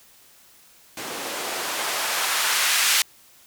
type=noise with band-pass filter sweep; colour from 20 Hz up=blue; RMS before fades=-24 dBFS; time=0.97-3.02 s; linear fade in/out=2 ms; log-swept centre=280 to 2100 Hz; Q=0.8; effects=white hiss -53 dBFS RMS until 3.46 s